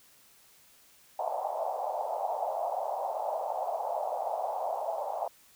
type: band-pass noise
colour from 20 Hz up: white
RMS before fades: -33 dBFS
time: 1.19-5.28 s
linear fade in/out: 5 ms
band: 590 to 840 Hz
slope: 48 dB/octave
effects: white hiss -60 dBFS RMS until 5.55 s